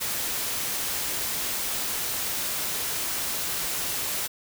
white noise, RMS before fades -29 dBFS, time 0-4.28 s, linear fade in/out 20 ms, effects none

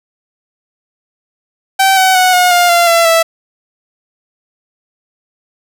sawtooth tone with pitch steps, 772 / 754.8 / 738 / 721.6 / 705.5 / 689.8 / 674.4 / 659.4 Hz, G5 / F#5 / F#5 / F#5 / F5 / F5 / E5 / E5, -27 / +34 / -5 / -44 / +17 / -22 / +39 / 0 cents, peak -3 dBFS, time 1.79-3.23 s, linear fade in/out 10 ms, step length 180 ms, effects none

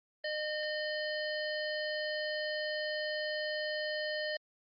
harmonic tone, 610 Hz, D#5, 34 cents flat, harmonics 1 / 3 / 5 / 7 / 8, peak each -36 / -38 / -44 / -44 / -47 dBFS, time 0.24-4.37 s, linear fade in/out 5 ms, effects Opus 32 kbps

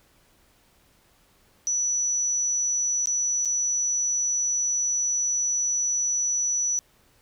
sine tone with dropouts, 5920 Hz, F#8, in tune, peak -22 dBFS, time 1.67-6.79 s, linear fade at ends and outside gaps 0 ms, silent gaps 3.058-3.072 / 3.45-3.456 s, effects pink hiss -61 dBFS RMS until 7.21 s

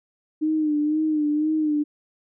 sine tone with vibrato, 304.7 Hz, D#4, 36 cents flat, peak -19 dBFS, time 0.41-1.84 s, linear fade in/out 20 ms, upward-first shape sine, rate 2 Hz, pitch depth 50 cents each way, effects none

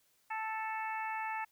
harmonic tone, 440 Hz, A4, in tune, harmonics 2 / 3 / 4 / 5 / 6, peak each -37 / -45 / -43 / -45 / -47 dBFS, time 0.3-1.45 s, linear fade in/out 10 ms, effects white hiss -72 dBFS RMS until 1.51 s

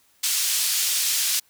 pink band-pass noise, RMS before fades -23 dBFS, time 0.23-1.4 s, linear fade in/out 10 ms, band 4200 to 14000 Hz, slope 12 dB/octave, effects white hiss -61 dBFS RMS until 1.49 s

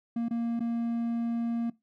triangle tone with dropouts, 233.1 Hz, A#3, in tune, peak -25 dBFS, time 0.16-1.7 s, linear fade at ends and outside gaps 5 ms, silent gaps 0.285-0.308 / 0.595-0.604 s, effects noise-tail reverb RT60 0.2 s tail -20 dB re dry

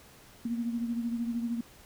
sine beating tone pair, 233.1 / 246.1 Hz, A#3 / B3, 0 / -6 cents, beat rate 13 Hz, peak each -30 / -38 dBFS, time 0.45-1.61 s, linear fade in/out 5 ms, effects pink hiss -55 dBFS RMS until 1.85 s

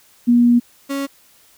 sine / 35% pulse tone pair in turn, 239.9 / 277 Hz, A#3 / C#4, +50 / -1 cents, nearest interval major second, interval 249 cents, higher second, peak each -9 / -19 dBFS, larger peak first, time 0.27-0.6 / 0.89-1.07 s, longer first, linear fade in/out 20 ms, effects white hiss -52 dBFS RMS until 1.57 s

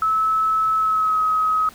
sine tone with pitch glide, 1300 to 1270.3 Hz, E6 to D#6, -24 to +36 cents, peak -16 dBFS, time 0.02-1.69 s, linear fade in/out 2 ms, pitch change -40 cents, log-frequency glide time 0.76-1.22 s, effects pink hiss -45 dBFS RMS until 1.74 s

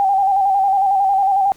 sine tone with vibrato, 784 Hz, G5, in tune, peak -12 dBFS, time 0-1.52 s, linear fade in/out 0 ms, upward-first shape square, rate 11 Hz, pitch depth 43 cents each way, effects pink hiss -49 dBFS RMS until 1.56 s

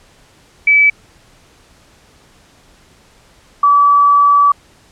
sine tone pair in turn, 2299 / 1149.5 Hz, D7 / D6, -37 / -37 cents, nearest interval octave, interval 1200 cents, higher first, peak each -6 dBFS, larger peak neither, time 0.67-0.9 / 3.63-4.52 s, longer second, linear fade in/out 5 ms, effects pink hiss -48 dBFS RMS until 4.91 s + low-pass 9000 Hz 12 dB/octave

